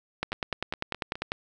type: two click trains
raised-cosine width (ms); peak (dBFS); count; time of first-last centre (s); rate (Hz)
0.3; -21 / -12; 5 / 12; 0.32-1.155 / 0.23-1.319; 4.79 / 10.1
effects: none